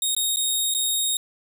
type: tone with dropouts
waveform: 15% pulse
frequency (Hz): 3729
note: A#7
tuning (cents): 0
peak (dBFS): -14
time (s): 0.02-1.17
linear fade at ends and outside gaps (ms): 2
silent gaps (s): 0.149-0.165 / 0.361-0.369 / 0.74-0.747
effects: none